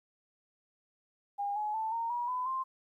sine tone with pitch steps, 809 / 844.8 / 882.2 / 921.3 / 962.1 / 1004.7 / 1049.1 Hz, G#5 / G#5 / A5 / A#5 / B5 / B5 / C6, -46 / +29 / +4 / -21 / -46 / +29 / +4 cents, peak -31 dBFS, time 1.38-2.64 s, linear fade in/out 20 ms, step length 180 ms, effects 12-bit

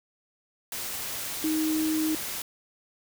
sine tone in noise, 313.1 Hz, D#4, 11 cents sharp, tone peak -24 dBFS, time 1.44-2.15 s, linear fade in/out 2 ms, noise white, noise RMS -34 dBFS, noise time 0.72-2.42 s, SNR +7 dB, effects none

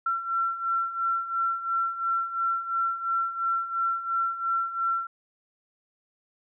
sine beating tone pair, 1353 / 1355.9 Hz, E6 / E6, +45 / +48 cents, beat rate 2.9 Hz, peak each -31 / -26 dBFS, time 0.06-5.07 s, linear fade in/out 5 ms, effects none

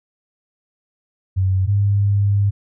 sine tone pair in turn, 94.6 / 100.91 Hz, F#2 / G#2, +39 / -49 cents, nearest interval minor second, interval 112 cents, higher second, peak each -14 / -13 dBFS, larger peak second, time 1.36-1.67 / 1.67-2.51 s, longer second, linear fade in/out 20 ms, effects none

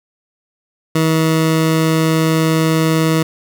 20% pulse tone, 160.2 Hz, E3, 49 cents flat, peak -7 dBFS, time 0.95-3.23 s, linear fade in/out 5 ms, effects none

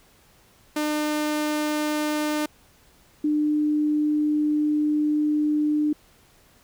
sawtooth / sine tone pair in turn, 301.6 / 300.3 Hz, D4 / D4, +46 / +39 cents, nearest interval unison, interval 7 cents, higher first, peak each -19 dBFS, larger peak neither, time 0.76-2.46 / 3.24-5.93 s, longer second, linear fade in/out 5 ms, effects pink hiss -57 dBFS RMS until 6.63 s

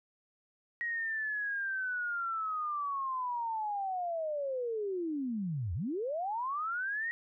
sine linear two-way sweep, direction down then up, 1899 to 77.78 to 1899 Hz, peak -32 dBFS, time 0.81-7.11 s, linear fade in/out 0 ms, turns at 5.74 s, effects none

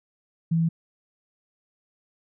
sine tone, 164.81 Hz, E3, in tune, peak -19 dBFS, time 0.51-0.69 s, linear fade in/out 10 ms, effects none

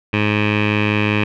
15% pulse tone with low-pass filter, 105.2 Hz, G#2, 23 cents sharp, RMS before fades -17 dBFS, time 0.13-1.24 s, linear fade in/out 5 ms, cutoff 2600 Hz, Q 5.5, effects none

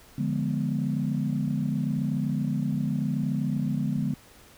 sine chord, D diminished seventh, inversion none, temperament equal, 146.83 / 174.61 / 207.7 / 246.9 Hz, D3 / F3 / Ab3 / Cb4, 0 / 0 / 0 / 0 cents, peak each -28 / -32 / -29 / -30 dBFS, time 0.18-4.14 s, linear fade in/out 5 ms, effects tanh soft clip ceiling -15 dBFS + pink hiss -53 dBFS RMS until 4.57 s

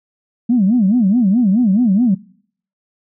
sine tone with vibrato, 216.5 Hz, A3, 28 cents flat, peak -9 dBFS, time 0.49-2.15 s, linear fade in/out 10 ms, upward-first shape sine, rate 4.7 Hz, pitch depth 270 cents each way, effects noise-tail reverb RT60 0.6 s tail -23 dB re dry + tanh soft clip ceiling -5 dBFS

